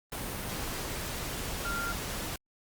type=tone in noise; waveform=sine; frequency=1389 Hz; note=F6; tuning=10 cents flat; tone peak=-33 dBFS; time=1.65-1.92 s; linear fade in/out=2 ms; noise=pink; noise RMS=-36 dBFS; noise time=0.12-2.36 s; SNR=0 dB; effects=Opus 32 kbps